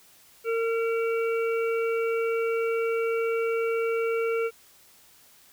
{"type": "harmonic tone", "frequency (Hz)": 457, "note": "A#4", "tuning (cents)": -34, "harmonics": [1, 3, 5, 6], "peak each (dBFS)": [-24, -34, -36, -41], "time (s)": [0.44, 4.51], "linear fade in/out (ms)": 50, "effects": ["white hiss -56 dBFS RMS until 5.52 s"]}